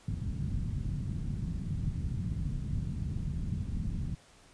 white low-pass noise, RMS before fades -34 dBFS, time 0.08-4.15 s, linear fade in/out 5 ms, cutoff 170 Hz, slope 24 dB/octave, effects pink hiss -59 dBFS RMS until 4.53 s + resampled to 22050 Hz

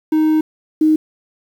triangle / sine tone pair in turn, 311.1 / 311.1 Hz, D#4 / D#4, 0 / 0 cents, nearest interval unison, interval 0 cents, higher neither, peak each -9 dBFS, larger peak neither, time 0.12-0.41 / 0.81-0.96 s, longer first, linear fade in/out 5 ms, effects 7-bit

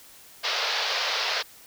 white band-pass noise, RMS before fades -27 dBFS, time 0.43-1.43 s, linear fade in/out 20 ms, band 460 to 5200 Hz, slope 48 dB/octave, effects white hiss -50 dBFS RMS until 1.66 s

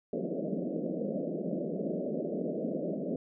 pink band-pass noise, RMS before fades -34 dBFS, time 0.13-3.16 s, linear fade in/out 2 ms, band 160 to 640 Hz, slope 96 dB/octave, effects none

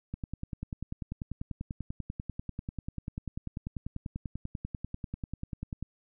click train, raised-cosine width 5 ms, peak -23 dBFS, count 59, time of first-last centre 0.14-5.826 s, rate 10.2 Hz, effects none

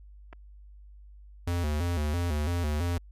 clicks, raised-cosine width 0.5 ms, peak -32 dBFS, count 2, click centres 0.328 / 0.331 s
square tone with vibrato, 80.7 Hz, E2, 36 cents flat, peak -27 dBFS, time 1.47-2.98 s, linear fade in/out 5 ms, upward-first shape square, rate 3 Hz, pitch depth 130 cents each way
effects added 50 Hz sine -47 dBFS peak until 3.11 s + resampled to 32000 Hz

